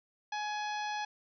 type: harmonic tone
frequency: 840 Hz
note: G#5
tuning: 19 cents sharp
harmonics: 1 / 2 / 3 / 4 / 5 / 6 / 7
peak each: -35 / -41 / -45 / -47 / -49 / -51 / -52 dBFS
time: 0.32-1.05 s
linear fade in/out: 5 ms
effects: none